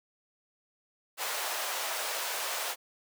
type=high-pass noise; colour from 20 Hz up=pink; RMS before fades=-34 dBFS; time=1.17-2.76 s; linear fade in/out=50 ms; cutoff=570 Hz; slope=24 dB/octave; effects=none